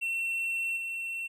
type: tone with level steps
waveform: triangle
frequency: 2708 Hz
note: E7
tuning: 46 cents sharp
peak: -27 / -31 dBFS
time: 0.01-1.28 s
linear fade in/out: 20 ms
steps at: 0.76 s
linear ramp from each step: 20 ms
effects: none